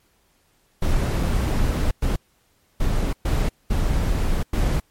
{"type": "noise bursts at uneven times", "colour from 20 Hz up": "brown", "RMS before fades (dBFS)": -20, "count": 6, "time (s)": [[0.82, 1.91], [2.02, 2.16], [2.8, 3.13], [3.25, 3.49], [3.7, 4.43], [4.53, 4.8]], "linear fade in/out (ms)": 5, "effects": ["pink hiss -63 dBFS RMS until 4.9 s", "MP3 64 kbps"]}